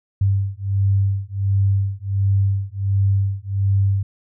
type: beating tone pair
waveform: sine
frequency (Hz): 97.7 / 99.1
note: G2 / G2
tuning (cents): -5 / +19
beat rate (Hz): 1.4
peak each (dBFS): -19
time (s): 0.21-4.03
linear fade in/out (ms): 5
effects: none